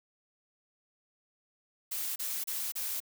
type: noise bursts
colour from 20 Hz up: blue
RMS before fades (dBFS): -35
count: 4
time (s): 1.91-3.003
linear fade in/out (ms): 10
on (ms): 250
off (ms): 31
effects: none